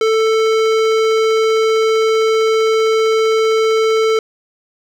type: tone with hard clipping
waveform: sine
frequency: 442.3 Hz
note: A4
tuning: 9 cents sharp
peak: -13 dBFS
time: 0.01-4.19 s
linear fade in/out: 2 ms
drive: 18 dB
effects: none